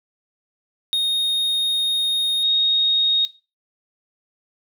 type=tone pair in turn; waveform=triangle / sine; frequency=3712 / 3732 Hz; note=A#7 / A#7; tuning=-8 / +1 cents; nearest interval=unison; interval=9 cents; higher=second; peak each=-15 dBFS; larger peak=neither; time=0.93-2.43 / 2.43-3.25 s; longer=first; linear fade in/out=0 ms; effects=noise-tail reverb RT60 0.3 s tail -18 dB re dry